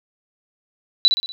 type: tone with echo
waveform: sine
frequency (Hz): 3957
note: B7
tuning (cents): +3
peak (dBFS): -8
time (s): 1.05-1.08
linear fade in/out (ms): 0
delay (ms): 60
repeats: 4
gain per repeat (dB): -6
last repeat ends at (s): 1.32
effects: none